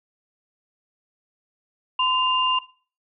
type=tone pair together; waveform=sine; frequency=1024 / 2799 Hz; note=C6 / F7; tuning=-38 / +3 cents; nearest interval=octave + perfect fourth; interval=1741 cents; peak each=-21 dBFS; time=1.99-2.59 s; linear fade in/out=5 ms; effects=noise-tail reverb RT60 0.4 s tail -18 dB re dry